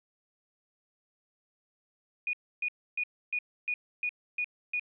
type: tone bursts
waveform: sine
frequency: 2459 Hz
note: D#7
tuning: 21 cents flat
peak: -28 dBFS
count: 8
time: 2.27-4.796 s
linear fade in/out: 2 ms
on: 62 ms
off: 290 ms
effects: none